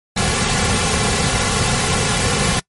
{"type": "noise with comb filter", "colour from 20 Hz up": "pink", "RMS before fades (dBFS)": -17, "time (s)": [0.16, 2.6], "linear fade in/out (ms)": 10, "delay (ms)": 3.2, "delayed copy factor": -0.7, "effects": ["noise-tail reverb RT60 0.1 s tail -23 dB re dry", "MP3 48 kbps"]}